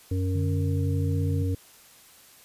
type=harmonic tone; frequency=93 Hz; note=F#2; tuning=9 cents sharp; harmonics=1 / 3 / 5; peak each=-24 / -32 / -36 dBFS; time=0.11-1.55 s; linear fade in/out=5 ms
type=tone with vibrato; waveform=sine; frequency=147 Hz; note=D3; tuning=2 cents sharp; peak=-29 dBFS; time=0.35-1.43 s; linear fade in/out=5 ms; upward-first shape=triangle; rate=1.5 Hz; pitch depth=45 cents each way
effects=white hiss -53 dBFS RMS until 2.44 s + resampled to 32000 Hz